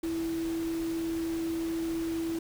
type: tone in noise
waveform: sine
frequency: 329.3 Hz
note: E4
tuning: 2 cents flat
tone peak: -29 dBFS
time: 0.03-2.39 s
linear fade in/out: 5 ms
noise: pink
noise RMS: -44 dBFS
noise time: 0.03-2.39 s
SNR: +12 dB
effects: none